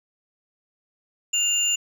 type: tone pair together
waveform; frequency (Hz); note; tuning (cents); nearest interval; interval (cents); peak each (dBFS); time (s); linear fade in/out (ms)
sine; 2800 / 7056; F7 / A8; +4 / +4; octave + major third; 1600; -21; 1.33-1.76; 10
effects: tanh soft clip ceiling -14 dBFS + 9-bit